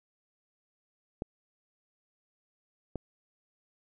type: clicks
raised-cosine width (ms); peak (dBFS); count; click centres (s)
2; -20 / -21; 2; 1.221 / 2.957
effects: none